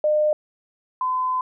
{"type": "tone pair in turn", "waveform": "sine", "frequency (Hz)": [606, 1019.2], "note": ["D#5", "C6"], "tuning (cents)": [-46, -46], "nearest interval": "major sixth", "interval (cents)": 900, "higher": "second", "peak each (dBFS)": [-16, -20], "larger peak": "first", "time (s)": [[0.04, 0.33], [1.01, 1.41]], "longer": "second", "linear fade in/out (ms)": 2, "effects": []}